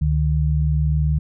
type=tone pair together; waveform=sine; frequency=71.46 / 151.1 Hz; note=D2 / D3; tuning=-47 / +50 cents; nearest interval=octave + minor second; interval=1297 cents; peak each=-18 / -19 dBFS; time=0.01-1.19 s; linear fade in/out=10 ms; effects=none